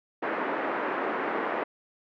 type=band-pass noise; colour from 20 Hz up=pink; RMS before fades=-30 dBFS; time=0.22-1.64 s; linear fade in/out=10 ms; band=290 to 1900 Hz; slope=24 dB/octave; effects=none